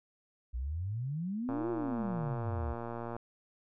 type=exponential two-way sweep; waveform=sine; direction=up then down; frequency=57 to 361.3 to 67.5 Hz; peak=-33 dBFS; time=0.53-2.74 s; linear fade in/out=20 ms; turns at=1.7 s
type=click train; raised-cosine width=1 ms; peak=-26 dBFS; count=197; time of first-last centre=1.49-3.165 s; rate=117 Hz
effects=none